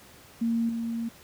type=tone with level steps; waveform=sine; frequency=230.5 Hz; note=A#3; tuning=19 cents flat; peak=-23 / -28 dBFS; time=0.41-1.09 s; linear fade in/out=10 ms; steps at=0.69 s; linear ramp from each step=2 ms; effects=pink hiss -52 dBFS RMS until 1.23 s + high-pass 60 Hz 12 dB/octave